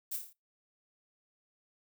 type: noise with echo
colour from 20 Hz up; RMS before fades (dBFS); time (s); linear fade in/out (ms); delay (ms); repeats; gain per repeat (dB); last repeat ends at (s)
violet; -37; 0.11-0.17; 10; 27; 6; -4; 0.332
effects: noise-tail reverb RT60 0.2 s tail -21 dB re dry